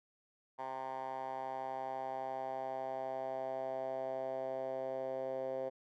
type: tone with band-pass filter sweep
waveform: 10% pulse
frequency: 131.8 Hz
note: C3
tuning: 13 cents sharp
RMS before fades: -40 dBFS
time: 0.58-5.7 s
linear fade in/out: 20 ms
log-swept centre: 920 to 550 Hz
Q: 4
effects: none